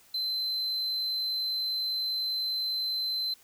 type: tone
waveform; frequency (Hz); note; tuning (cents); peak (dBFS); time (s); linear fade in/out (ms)
triangle; 4075; C8; -47; -27; 0.14-3.34; 5
effects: white hiss -59 dBFS RMS until 3.43 s